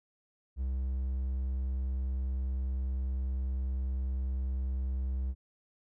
triangle tone, 65 Hz, C2, 11 cents flat, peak -28 dBFS, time 0.56-5.35 s, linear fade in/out 50 ms, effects none

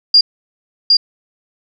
sine tone with echo, 4810 Hz, D8, 41 cents sharp, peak -4 dBFS, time 0.14-0.21 s, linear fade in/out 5 ms, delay 760 ms, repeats 1, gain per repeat -2 dB, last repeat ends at 0.97 s, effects none

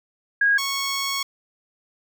sine / 10% pulse tone pair in turn, 1640 / 1103.3 Hz, G#6 / C#6, -22 / -9 cents, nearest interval perfect fifth, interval 687 cents, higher first, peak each -15 dBFS, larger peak neither, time 0.41-0.58 / 0.58-1.23 s, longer second, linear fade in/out 5 ms, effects none

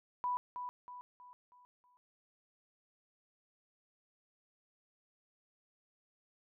sine tone with echo, 987.8 Hz, B5, in tune, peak -32 dBFS, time 0.24-0.37 s, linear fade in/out 0 ms, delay 320 ms, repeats 5, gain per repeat -7 dB, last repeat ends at 1.97 s, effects none

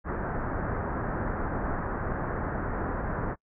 pink low-pass noise, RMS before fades -31 dBFS, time 0.04-3.36 s, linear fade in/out 50 ms, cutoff 1700 Hz, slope 48 dB/octave, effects noise-tail reverb RT60 0.1 s tail -25 dB re dry

